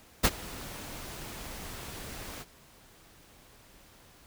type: noise with ADSR envelope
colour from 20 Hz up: pink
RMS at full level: -20 dBFS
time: 0.23-2.45 s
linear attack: 20 ms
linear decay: 47 ms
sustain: -22 dB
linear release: 40 ms
effects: pink hiss -57 dBFS RMS until 4.26 s